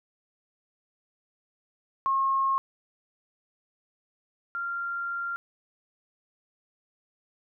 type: tone pair in turn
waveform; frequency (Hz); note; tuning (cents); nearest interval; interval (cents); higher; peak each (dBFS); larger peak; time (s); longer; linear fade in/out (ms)
sine; 1080 / 1387.2; C#6 / F6; -45 / -12; major third; 433; second; -22 / -29; first; 2.06-2.58 / 4.55-5.36; second; 0
effects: none